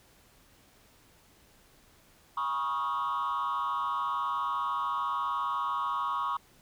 sine tone with frequency modulation, 1105 Hz, C#6, 6 cents flat, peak -26 dBFS, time 2.37-6.37 s, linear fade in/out 5 ms, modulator 139 Hz, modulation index 1.1, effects tanh soft clip ceiling -27 dBFS + pink hiss -61 dBFS RMS until 6.61 s

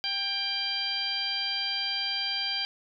harmonic tone with a mistuned harmonic, 790 Hz, G5, 13 cents sharp, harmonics 1 / 2 / 3 / 4 / 5 / 6, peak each -41 / -40 / -37 / -32 / -39 / -31 dBFS, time 0.04-2.65 s, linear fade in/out 0 ms, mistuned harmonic 2, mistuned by +21 cents, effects none

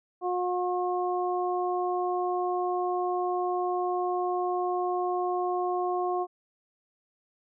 harmonic tone, 360 Hz, F#4, 47 cents flat, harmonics 1 / 2 / 3, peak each -29 / -29 / -34 dBFS, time 0.21-6.27 s, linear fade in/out 50 ms, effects none

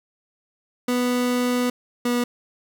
30% pulse tone pair in turn, 246.9 / 242.8 Hz, B3 / B3, 0 / -29 cents, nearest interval unison, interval 29 cents, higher first, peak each -17 dBFS, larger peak neither, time 0.88-1.7 / 2.05-2.24 s, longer first, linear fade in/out 5 ms, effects none

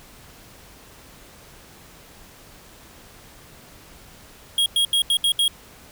square tone bursts at uneven times, 3278 Hz, G#7, 23 cents flat, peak -17 dBFS, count 6, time 4.58-4.66 / 4.76-4.85 / 4.93-5.02 / 5.1-5.17 / 5.24-5.32 / 5.39-5.48 s, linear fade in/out 2 ms, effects pink hiss -47 dBFS RMS until 5.91 s

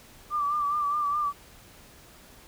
sine tone with vibrato, 1174.7 Hz, D6, in tune, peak -24 dBFS, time 0.3-1.33 s, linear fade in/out 50 ms, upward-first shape sine, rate 4.8 Hz, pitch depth 47 cents each way, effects pink hiss -52 dBFS RMS until 2.47 s

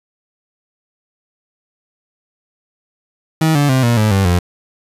30% pulse tone with pitch steps, 159.2 / 144.31 / 130.81 / 118.58 / 107.49 / 97.43 / 88.32 Hz, D#3 / D3 / C3 / A#2 / A2 / G2 / F2, +40 / -30 / 0 / +30 / -40 / -10 / +20 cents, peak -8 dBFS, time 3.41-4.39 s, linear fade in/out 5 ms, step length 140 ms, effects resampled to 32000 Hz

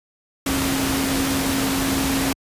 sine tone in noise, 270 Hz, C#4, 45 cents flat, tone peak -22 dBFS, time 0.46-2.33 s, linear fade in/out 5 ms, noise pink, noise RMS -23 dBFS, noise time 0.46-2.33 s, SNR -2 dB, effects high-pass 60 Hz 12 dB/octave + resampled to 32000 Hz

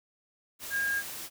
sine tone in noise, 1623 Hz, G#6, 40 cents flat, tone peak -27 dBFS, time 0.7-1.03 s, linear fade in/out 50 ms, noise white, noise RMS -40 dBFS, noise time 0.59-1.3 s, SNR +10 dB, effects none

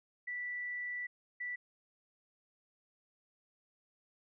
sine tone bursts at uneven times, 1966 Hz, B6, 8 cents flat, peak -37 dBFS, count 2, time 0.27-1.07 / 1.4-1.56 s, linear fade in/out 10 ms, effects none

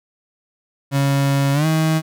35% pulse tone with pitch glide, 138.9 to 158.64 Hz, C#3 to D#3, +4 to +34 cents, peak -13 dBFS, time 0.91-2.02 s, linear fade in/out 50 ms, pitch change +230 cents, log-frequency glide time 1.53-1.66 s, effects none

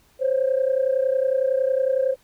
sine tone pair together, 519.1 / 550 Hz, C5 / C#5, -14 / -14 cents, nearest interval minor second, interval 100 cents, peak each -19 / -22 dBFS, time 0.19-2.16 s, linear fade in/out 50 ms, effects tanh soft clip ceiling -12 dBFS + pink hiss -59 dBFS RMS until 2.23 s

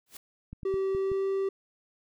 white noise with exponential growth, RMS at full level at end -39 dBFS, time 0.06-0.17 s, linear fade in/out 5 ms, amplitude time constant 23 ms
clicks, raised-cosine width 5 ms, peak -28 dBFS, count 5, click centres 0.53 / 0.632 / 0.741 / 0.949 / 1.117 s
triangle tone with pitch glide, 385.6 to 388.7 Hz, G4 to G4, -28 to -15 cents, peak -24 dBFS, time 0.65-1.49 s, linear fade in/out 5 ms, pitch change +13 cents, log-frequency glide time 0.94-1.26 s
effects none

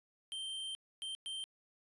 square tone bursts at uneven times, 3136 Hz, G7, in tune, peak -40 dBFS, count 3, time 0.32-0.75 / 1.02-1.15 / 1.26-1.44 s, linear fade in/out 0 ms, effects resampled to 24000 Hz

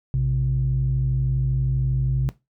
sine tone pair together, 58.27 / 130.81 Hz, A#1 / C3, 0 / 0 cents, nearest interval octave + major second, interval 1400 cents, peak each -24 / -19 dBFS, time 0.14-2.29 s, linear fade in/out 0 ms, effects noise-tail reverb RT60 0.2 s tail -18 dB re dry + tanh soft clip ceiling -13 dBFS

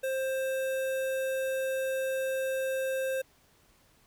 square tone with notch filter, 528 Hz, C5, 16 cents sharp, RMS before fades -31 dBFS, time 0.03-3.22 s, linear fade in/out 10 ms, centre 4900 Hz, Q 1.3, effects pink hiss -64 dBFS RMS until 4.06 s

